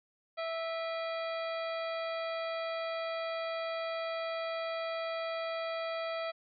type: harmonic tone with a mistuned harmonic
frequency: 657 Hz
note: E5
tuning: 6 cents flat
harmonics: 1 / 2 / 3 / 4 / 5 / 6 / 7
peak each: -35 / -41 / -45 / -47 / -49 / -51 / -52 dBFS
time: 0.37-6.32 s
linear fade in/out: 20 ms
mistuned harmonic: 4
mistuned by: -140 cents
effects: none